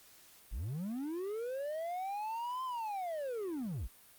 triangle linear two-way sweep, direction up then down, 35.58 to 1046.5 to 35.58 Hz, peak -34 dBFS, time 0.51-3.88 s, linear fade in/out 20 ms, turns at 2.64 s, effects white hiss -60 dBFS RMS until 4.18 s + Opus 48 kbps

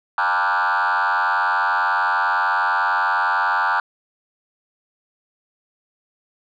sine tone with frequency modulation, 1174.7 Hz, D6, in tune, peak -14 dBFS, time 0.18-3.8 s, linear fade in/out 2 ms, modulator 91 Hz, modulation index 4.2, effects tanh soft clip ceiling -15 dBFS

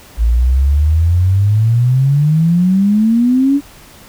sine exponential sweep, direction up, 54.5 to 288.8 Hz, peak -8 dBFS, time 0.17-3.61 s, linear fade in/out 50 ms, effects pink hiss -40 dBFS RMS until 4.08 s

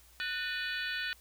harmonic tone with a mistuned harmonic, 493.9 Hz, B4, in tune, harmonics 3 / 4 / 5 / 6 / 7 / 8 / 9, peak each -37 / -39 / -41 / -43 / -44 / -45 / -46 dBFS, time 0.2-1.13 s, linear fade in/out 0 ms, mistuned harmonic 4, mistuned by -150 cents, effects added 60 Hz sine -61 dBFS peak until 1.2 s + white hiss -61 dBFS RMS until 1.2 s

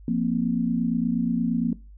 sine chord, F suspended fourth, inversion none, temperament equal, 174.61 / 233.1 / 261.6 Hz, F3 / Bb3 / C4, 0 / 0 / 0 cents, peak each -27 / -23 / -28 dBFS, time 0.08-1.73 s, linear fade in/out 2 ms, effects noise-tail reverb RT60 0.3 s tail -20 dB re dry + added 50 Hz sine -43 dBFS peak until 1.97 s

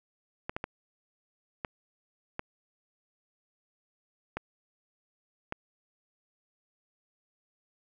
clicks, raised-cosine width 0.5 ms, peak -18 dBFS, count 7, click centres 0.495 / 0.565 / 0.641 / 1.648 / 2.394 / 4.37 / 5.524 s, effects none

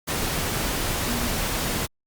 sine tone in noise, 240 Hz, B3, 49 cents flat, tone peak -28 dBFS, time 1.07-1.28 s, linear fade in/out 20 ms, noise pink, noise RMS -26 dBFS, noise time 0.07-1.87 s, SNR -5 dB, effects Opus 48 kbps

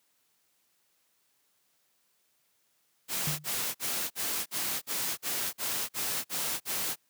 white noise bursts, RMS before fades -32 dBFS, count 11, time 3.08-6.96 s, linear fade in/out 50 ms, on 310 ms, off 47 ms
sine tone with exponential decay, 150.2 Hz, D3, 39 cents sharp, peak -27 dBFS, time 3.27-3.54 s, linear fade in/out 2 ms, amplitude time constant 58 ms
effects white hiss -72 dBFS RMS until 7.09 s + high-pass 100 Hz 12 dB/octave

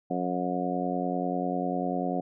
harmonic tone, 90.1 Hz, F#2, 45 cents flat, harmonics 2 / 3 / 4 / 5 / 6 / 7 / 8, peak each -33 / -32 / -37 / -38 / -36 / -38 / -32 dBFS, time 0.1-2.21 s, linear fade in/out 10 ms, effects none

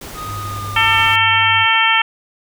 pink noise, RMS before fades -32 dBFS, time 0.01-1.16 s, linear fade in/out 5 ms
triangle tone with pitch glide, 1244.5 to 1199.3 Hz, D#6 to D6, 0 to +36 cents, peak -24 dBFS, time 0.14-1.16 s, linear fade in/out 50 ms, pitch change -64 cents, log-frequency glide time 0.41-0.75 s
sine tone, 100.9 Hz, G#2, 49 cents flat, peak -26 dBFS, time 0.24-1.67 s, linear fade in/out 50 ms
harmonic tone, 448.5 Hz, A4, 33 cents sharp, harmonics 2 / 3 / 4 / 5 / 6 / 7, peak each -18 / -18 / -18 / -18 / -18 / -18 dBFS, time 0.76-2.02 s, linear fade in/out 5 ms
effects none

